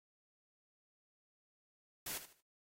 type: noise with echo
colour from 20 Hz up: white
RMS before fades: -42 dBFS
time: 2.06-2.18 s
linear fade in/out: 5 ms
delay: 76 ms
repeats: 3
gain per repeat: -11 dB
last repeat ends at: 2.408 s
effects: noise-tail reverb RT60 0.3 s tail -26 dB re dry + AAC 48 kbps